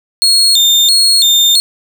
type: tone with vibrato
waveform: 35% pulse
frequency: 3947 Hz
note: B7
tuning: 2 cents flat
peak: -5 dBFS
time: 0.22-1.6 s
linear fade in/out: 0 ms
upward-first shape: square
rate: 1.5 Hz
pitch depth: 150 cents each way
effects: none